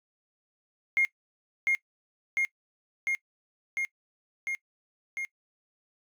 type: tone with echo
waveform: triangle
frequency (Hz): 2134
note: C7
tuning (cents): +34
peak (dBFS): -17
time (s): 0.97-1.05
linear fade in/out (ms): 0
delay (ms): 700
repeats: 6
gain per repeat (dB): -2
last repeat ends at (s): 5.25
effects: noise-tail reverb RT60 0.1 s tail -24 dB re dry + tanh soft clip ceiling -19 dBFS